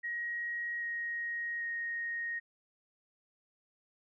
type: tone with pitch steps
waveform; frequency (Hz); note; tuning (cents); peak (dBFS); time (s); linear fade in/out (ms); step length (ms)
sine; 1892 / 1878.9 / 1866; A#6 / A#6 / A#6; +25 / +13 / +1; -34; 0.03-2.4; 20; 790
effects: none